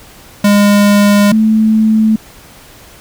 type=tone pair in turn; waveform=square / sine; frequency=204.2 / 218.7 Hz; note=G#3 / A3; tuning=-29 / -10 cents; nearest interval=minor second; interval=119 cents; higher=second; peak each=-6 dBFS; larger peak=neither; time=0.44-1.32 / 1.32-2.16 s; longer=first; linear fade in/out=5 ms; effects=pink hiss -38 dBFS RMS until 3 s